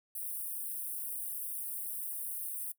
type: high-pass noise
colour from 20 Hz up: white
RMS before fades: -39 dBFS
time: 0.15-2.72 s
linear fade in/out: 5 ms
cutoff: 8800 Hz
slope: 96 dB/octave
effects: noise-tail reverb RT60 0.1 s tail -19 dB re dry